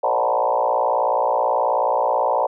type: tone with frequency modulation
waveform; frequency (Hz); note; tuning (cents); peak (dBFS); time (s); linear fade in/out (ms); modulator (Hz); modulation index
sine; 740; F#5; 0; -16; 0.03-2.47; 10; 58.6; 4.1
effects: none